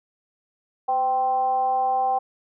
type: tone with frequency modulation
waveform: sine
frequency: 780 Hz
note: G5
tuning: 9 cents flat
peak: -19 dBFS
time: 0.88-2.19 s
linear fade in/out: 10 ms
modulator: 269 Hz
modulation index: 0.45
effects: none